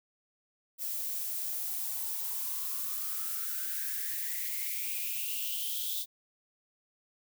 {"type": "noise with high-pass filter sweep", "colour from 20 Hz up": "violet", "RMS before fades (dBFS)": -35, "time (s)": [0.78, 6.06], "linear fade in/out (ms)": 50, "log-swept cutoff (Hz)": [530, 3600], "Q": 8.9, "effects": []}